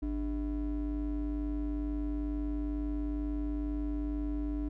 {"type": "ring-modulated tone", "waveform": "triangle", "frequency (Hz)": 173.1, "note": "F3", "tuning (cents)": -15, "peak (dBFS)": -26, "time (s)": [0.02, 4.69], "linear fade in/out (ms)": 10, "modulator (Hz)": 122, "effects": []}